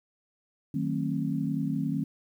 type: chord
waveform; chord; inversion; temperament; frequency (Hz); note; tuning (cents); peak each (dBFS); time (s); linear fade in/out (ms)
sine; D# diminished seventh; none; just; 155.56 / 186.68 / 224 / 268.8; D#3 / F#3 / A3 / C4; 0 / +16 / +31 / +47; -31 / -34 / -33 / -31; 0.74-2.04; 5
effects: 10-bit